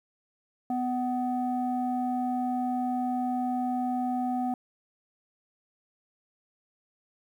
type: tone with low-pass filter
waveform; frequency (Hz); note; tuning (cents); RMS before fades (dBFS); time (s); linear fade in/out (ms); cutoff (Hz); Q
square; 250; B3; +21; -29; 0.7-4.54; 2; 680; 4.9
effects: 10-bit